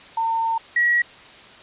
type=tone pair in turn; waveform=sine; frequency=907 / 1916.3 Hz; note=A#5 / A#6; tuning=-48 / +47 cents; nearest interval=octave + minor second; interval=1295 cents; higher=second; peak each=-19 / -15 dBFS; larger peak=second; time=0.17-0.58 / 0.76-1.02 s; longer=first; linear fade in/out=5 ms; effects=white hiss -44 dBFS RMS until 1.62 s + resampled to 8000 Hz